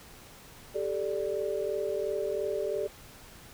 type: chord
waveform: sine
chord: G suspended second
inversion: none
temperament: equal with one note detuned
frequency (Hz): 392 / 434.9 / 587.3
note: G4 / A4 / D5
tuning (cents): 0 / -20 / 0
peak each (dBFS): -33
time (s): 0.74-2.88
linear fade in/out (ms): 20
effects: pink hiss -51 dBFS RMS until 3.53 s